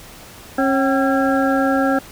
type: harmonic tone with a mistuned harmonic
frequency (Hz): 271.4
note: C#4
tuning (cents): -36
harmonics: 1 / 2 / 3 / 5 / 6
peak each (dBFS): -17 / -20 / -22 / -24 / -25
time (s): 0.58-1.99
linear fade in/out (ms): 5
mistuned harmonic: 3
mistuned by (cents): -93
effects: pink hiss -40 dBFS RMS until 2.11 s